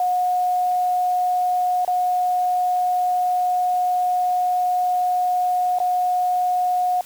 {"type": "tone with dropouts", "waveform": "sine", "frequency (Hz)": 725, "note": "F#5", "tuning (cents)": -35, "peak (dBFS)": -17, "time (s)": [0, 7.01], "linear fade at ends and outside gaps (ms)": 2, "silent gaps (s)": [[1.849, 1.877], [5.787, 5.801]], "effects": ["white hiss -44 dBFS RMS until 7.05 s"]}